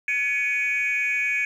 sine tone cluster, 1698 / 2244 / 2477 Hz, G#6 / C#7 / D#7, +38 / +21 / -8 cents, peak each -28 / -23 / -24 dBFS, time 0.08-1.45 s, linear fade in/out 2 ms, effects tanh soft clip ceiling -16 dBFS + 9-bit

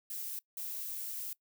violet noise bursts at uneven times, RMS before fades -40 dBFS, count 2, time 0.1-0.39 / 0.57-1.33 s, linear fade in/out 2 ms, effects noise-tail reverb RT60 0.1 s tail -22 dB re dry

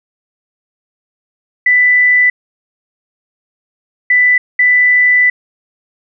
sine tone bursts at uneven times, 1987 Hz, B6, 10 cents sharp, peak -6 dBFS, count 3, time 1.66-2.3 / 4.1-4.38 / 4.59-5.3 s, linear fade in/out 5 ms, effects none

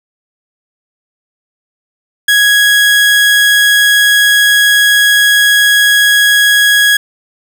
30% pulse tone, 1661.2 Hz, G#6, in tune, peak -3 dBFS, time 2.28-6.97 s, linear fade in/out 5 ms, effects none

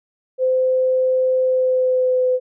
sine tone with pitch glide, 515 to 507 Hz, C5 to B4, -28 to +45 cents, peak -14 dBFS, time 0.38-2.4 s, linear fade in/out 50 ms, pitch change -27 cents, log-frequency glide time 1.42-2.28 s, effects none

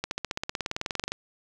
accelerating click train, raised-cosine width 0.2 ms, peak -12 dBFS, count 21, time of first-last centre 0.04-1.12 s, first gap 71 ms, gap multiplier 0.97, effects none

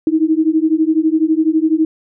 sine beating tone pair, 311.1 / 323.1 Hz, D#4 / E4, 0 / -35 cents, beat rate 12 Hz, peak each -14 dBFS, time 0.07-1.85 s, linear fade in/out 2 ms, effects none

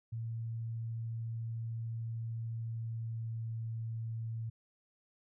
sine tone with pitch glide, 114.2 to 113.35 Hz, A#2 to A#2, -35 to -48 cents, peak -36 dBFS, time 0.12-4.5 s, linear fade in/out 10 ms, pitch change -13 cents, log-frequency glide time 2.54-3.51 s, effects none

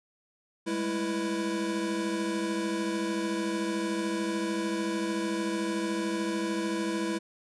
square tone cluster, 201.6 / 215.1 / 330.6 / 492.9 Hz, G3 / A3 / E4 / B4, +49 / -39 / +5 / -3 cents, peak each -36 / -39 / -31 / -39 dBFS, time 0.66-7.19 s, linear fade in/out 20 ms, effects resampled to 24000 Hz

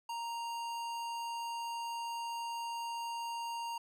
sine tone with hard clipping, 932.3 Hz, A#5, in tune, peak -39 dBFS, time 0.09-3.78 s, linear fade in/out 5 ms, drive 17 dB, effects none

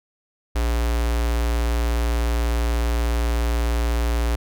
square tone with notch filter, 58.27 Hz, A#1, in tune, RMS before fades -21 dBFS, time 0.55-4.36 s, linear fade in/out 10 ms, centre 140 Hz, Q 0.81, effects none

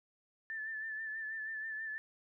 sine tone with vibrato, 1760 Hz, A6, in tune, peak -38 dBFS, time 0.5-1.98 s, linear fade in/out 0 ms, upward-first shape sine, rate 6.2 Hz, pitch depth 37 cents each way, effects none

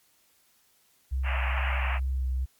sine tone with vibrato, 65 Hz, C2, 11 cents flat, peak -25 dBFS, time 1.11-2.46 s, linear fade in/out 20 ms, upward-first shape sine, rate 2.3 Hz, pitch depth 25 cents each way
white band-pass noise, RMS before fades -33 dBFS, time 1.23-2 s, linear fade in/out 50 ms, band 570 to 2800 Hz, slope 96 dB/octave
effects white hiss -65 dBFS RMS until 2.59 s + MP3 96 kbps

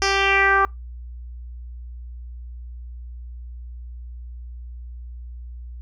10% pulse tone with low-pass filter sweep, 392 Hz, G4, in tune, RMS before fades -18 dBFS, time 0.02-0.65 s, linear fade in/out 0 ms, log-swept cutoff 5400 to 1200 Hz, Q 3.3, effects noise-tail reverb RT60 0.2 s tail -25 dB re dry + added 60 Hz sine -33 dBFS peak until 5.81 s

